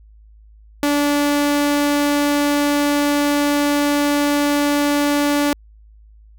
sawtooth tone, 289.6 Hz, D4, 24 cents flat, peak -11 dBFS, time 0.83-5.53 s, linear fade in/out 0 ms, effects added 53 Hz sine -43 dBFS peak until 6.38 s

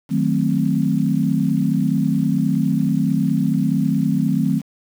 sine chord, D# diminished seventh, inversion none, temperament equal, 155.56 / 185 / 220 / 261.6 Hz, D#3 / F#3 / A3 / C4, 0 / 0 / 0 / 0 cents, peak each -21 dBFS, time 0.09-4.62 s, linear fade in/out 50 ms, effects 7-bit

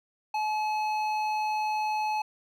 sine tone with hard clipping, 856 Hz, A5, 48 cents flat, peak -28 dBFS, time 0.34-2.22 s, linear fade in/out 5 ms, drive 10 dB, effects none

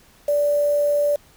sine tone with quantisation, 582 Hz, D5, 16 cents flat, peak -16 dBFS, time 0.28-1.16 s, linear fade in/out 5 ms, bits 6, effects pink hiss -53 dBFS RMS until 1.36 s

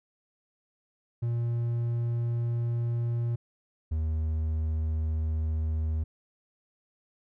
triangle tone pair in turn, 118 / 78.76 Hz, A#2 / D#2, +22 / +22 cents, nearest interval perfect fifth, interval 700 cents, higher first, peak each -24 / -24 dBFS, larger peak neither, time 1.22-3.36 / 3.91-6.04 s, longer first, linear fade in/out 10 ms, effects none

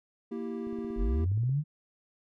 triangle chord, E diminished, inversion second, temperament equal, 233.1 / 329.6 / 392 Hz, Bb3 / E4 / G4, 0 / 0 / 0 cents, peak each -34 / -38 / -36 dBFS, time 0.31-1.25 s, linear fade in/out 10 ms
click train, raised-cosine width 3 ms, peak -35 dBFS, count 15, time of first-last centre 0.67-1.494 s, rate 17 Hz
sine linear sweep, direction up, 36.28 to 155.56 Hz, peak -25 dBFS, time 0.96-1.64 s, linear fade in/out 50 ms
effects none

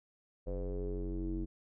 square tone with low-pass filter sweep, 46.25 Hz, F#1, in tune, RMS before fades -37 dBFS, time 0.46-1.46 s, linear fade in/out 20 ms, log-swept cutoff 520 to 300 Hz, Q 6.5, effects none

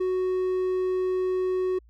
triangle tone, 370 Hz, F#4, in tune, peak -21 dBFS, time 0-1.79 s, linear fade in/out 10 ms, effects added 57 Hz sine -52 dBFS peak until 1.89 s

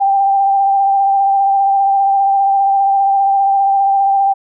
sine tone with vibrato, 788 Hz, G5, 9 cents sharp, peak -9 dBFS, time 0-4.34 s, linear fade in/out 20 ms, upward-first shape sine, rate 15 Hz, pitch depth 20 cents each way, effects none

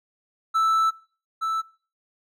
triangle tone pair in turn, 1318.5 / 1318.5 Hz, E6 / E6, 0 / 0 cents, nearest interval unison, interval 0 cents, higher neither, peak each -16 / -21 dBFS, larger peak first, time 0.54-0.91 / 1.41-1.62 s, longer first, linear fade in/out 20 ms, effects noise-tail reverb RT60 0.4 s tail -21 dB re dry

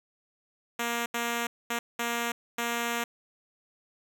5% pulse tone bursts at uneven times, 235.6 Hz, A#3, 19 cents sharp, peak -17 dBFS, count 5, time 0.79-1.06 / 1.14-1.47 / 1.7-1.79 / 1.99-2.32 / 2.58-3.04 s, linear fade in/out 5 ms, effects none

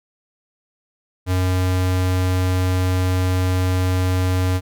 square tone, 92 Hz, F#2, 9 cents flat, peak -17 dBFS, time 1.26-4.61 s, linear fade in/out 50 ms, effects none

